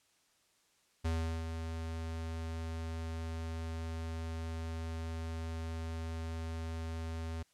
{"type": "tone with ADSR envelope", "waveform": "square", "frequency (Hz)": 81.6, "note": "E2", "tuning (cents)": -17, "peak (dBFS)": -31, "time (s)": [1.04, 7.43], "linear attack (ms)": 15, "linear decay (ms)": 380, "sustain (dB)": -7, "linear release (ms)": 9, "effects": ["white hiss -71 dBFS RMS until 7.53 s", "low-pass 9000 Hz 12 dB/octave"]}